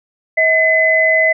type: tone pair together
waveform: sine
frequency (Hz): 641 / 2025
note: E5 / B6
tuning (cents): -49 / +43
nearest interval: octave + minor sixth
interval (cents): 1992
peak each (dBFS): -14 / -11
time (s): 0.37-1.33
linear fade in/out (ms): 10
effects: none